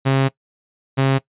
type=tone pair in turn; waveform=sawtooth; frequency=134.8 / 134.8 Hz; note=C#3 / C#3; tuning=-48 / -48 cents; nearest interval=unison; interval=0 cents; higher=neither; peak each=-10 dBFS; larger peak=neither; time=0.05-0.29 / 0.97-1.19 s; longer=first; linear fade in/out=20 ms; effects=noise-tail reverb RT60 0.1 s tail -20 dB re dry + resampled to 8000 Hz